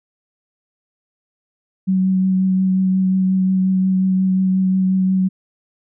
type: tone with vibrato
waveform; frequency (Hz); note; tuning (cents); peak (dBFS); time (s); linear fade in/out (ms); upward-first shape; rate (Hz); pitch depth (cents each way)
sine; 188; F#3; +28; -13; 1.87-5.29; 20; triangle; 5.6; 16
effects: none